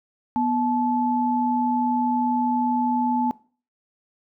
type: tone pair together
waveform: sine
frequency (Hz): 245 / 867.6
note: B3 / A5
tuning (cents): -14 / -25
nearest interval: octave + minor seventh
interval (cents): 2189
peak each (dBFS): -22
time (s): 0.36-3.31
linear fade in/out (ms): 0
effects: noise-tail reverb RT60 0.4 s tail -20 dB re dry